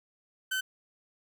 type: tone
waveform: 30% pulse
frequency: 1528 Hz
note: G6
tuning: 45 cents flat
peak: -26 dBFS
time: 0.51-0.61 s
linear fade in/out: 10 ms
effects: none